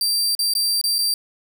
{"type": "tone with dropouts", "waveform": "sawtooth", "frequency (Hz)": 4699, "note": "D8", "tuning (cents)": 0, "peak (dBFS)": -15, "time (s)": [0.01, 1.14], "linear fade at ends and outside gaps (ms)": 2, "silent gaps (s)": [[0.351, 0.391], [0.537, 0.551], [0.814, 0.839], [0.984, 0.988]], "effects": []}